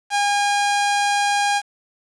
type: tone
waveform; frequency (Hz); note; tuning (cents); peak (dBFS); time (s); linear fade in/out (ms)
sawtooth; 813; G#5; -37; -13; 0.1-1.62; 50
effects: resampled to 22050 Hz + 7-bit